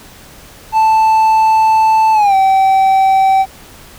triangle tone with pitch glide, 880 to 770.5 Hz, A5 to G5, 0 to -30 cents, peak -5 dBFS, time 0.72-3.46 s, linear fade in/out 50 ms, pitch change -230 cents, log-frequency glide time 2.13-2.35 s, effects pink hiss -38 dBFS RMS until 3.98 s

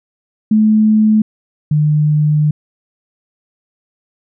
sine tone pair in turn, 215.7 / 150.73 Hz, A3 / D3, -34 / +45 cents, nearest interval tritone, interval 621 cents, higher first, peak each -7 / -9 dBFS, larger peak first, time 0.51-1.22 / 1.71-2.51 s, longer second, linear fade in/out 5 ms, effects none

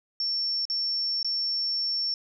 sine tone with dropouts, 5440 Hz, F8, 46 cents flat, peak -25 dBFS, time 0.2-2.14 s, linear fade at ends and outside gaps 1 ms, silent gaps 0.653-0.699 / 1.229-1.246 s, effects none

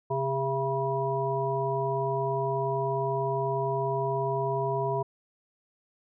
harmonic tone with a mistuned harmonic, 134.5 Hz, C3, 48 cents sharp, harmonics 1 / 3 / 5 / 7, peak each -32 / -30 / -32 / -31 dBFS, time 0.1-5.03 s, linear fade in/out 10 ms, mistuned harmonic 7, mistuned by +52 cents, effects none

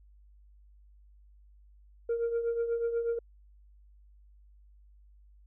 sine tone with tremolo, 466.2 Hz, A#4, in tune, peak -23 dBFS, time 2.09-3.19 s, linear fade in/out 5 ms, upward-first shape triangle, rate 8.2 Hz, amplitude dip 70%, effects tanh soft clip ceiling -25 dBFS + added 50 Hz sine -55 dBFS peak until 5.46 s

